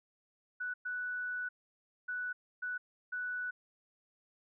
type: tone bursts at uneven times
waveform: sine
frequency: 1482 Hz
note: F#6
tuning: 2 cents sharp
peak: -35 dBFS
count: 5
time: 0.6-0.74 / 0.85-1.49 / 2.08-2.33 / 2.62-2.78 / 3.12-3.51 s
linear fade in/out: 10 ms
effects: none